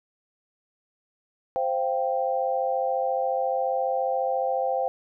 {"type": "chord", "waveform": "sine", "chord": "C suspended fourth", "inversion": "none", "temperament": "equal with one note detuned", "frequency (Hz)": [523.3, 689.6, 784], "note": ["C5", "F5", "G5"], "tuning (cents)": [0, -22, 0], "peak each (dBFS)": [-26, -29, -27], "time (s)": [1.56, 4.88], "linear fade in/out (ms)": 0, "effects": []}